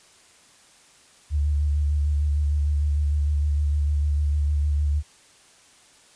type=tone with vibrato; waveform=sine; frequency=73.42 Hz; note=D2; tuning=in tune; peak=-19 dBFS; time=1.3-5.03 s; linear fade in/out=50 ms; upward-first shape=square; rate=6.6 Hz; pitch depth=24 cents each way; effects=white hiss -54 dBFS RMS until 6.15 s + resampled to 22050 Hz